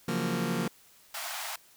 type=chord; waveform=sawtooth; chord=Gb major seventh; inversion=second; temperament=just; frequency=138.75 / 173.43 / 185 / 231.2 Hz; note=Db3 / F3 / Gb3 / Bb3; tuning=+2 / -12 / 0 / -14 cents; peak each=-33 / -28 / -32 / -28 dBFS; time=0.08-0.68 s; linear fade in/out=5 ms
type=high-pass noise; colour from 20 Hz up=pink; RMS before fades=-37 dBFS; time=1.14-1.56 s; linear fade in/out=5 ms; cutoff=640 Hz; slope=96 dB/octave
effects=white hiss -59 dBFS RMS until 1.76 s